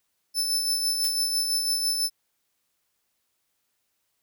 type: tone with tremolo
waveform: sawtooth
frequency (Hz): 5274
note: E8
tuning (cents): 0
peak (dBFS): -19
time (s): 0.34-2.1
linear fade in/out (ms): 50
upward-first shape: sine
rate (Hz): 6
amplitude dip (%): 40
type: noise with exponential decay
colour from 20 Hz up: blue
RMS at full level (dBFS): -30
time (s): 1.04-1.19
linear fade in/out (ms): 2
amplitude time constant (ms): 32
effects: white hiss -75 dBFS RMS until 4.22 s